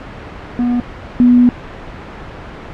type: tone pair in turn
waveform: triangle / sine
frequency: 243 / 245 Hz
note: B3 / B3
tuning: -28 / -14 cents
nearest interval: unison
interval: 14 cents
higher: second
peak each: -10 / -5 dBFS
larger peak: second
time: 0.59-0.8 / 1.2-1.49 s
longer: second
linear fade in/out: 0 ms
effects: pink hiss -30 dBFS RMS until 2.73 s + low-pass 2000 Hz 12 dB/octave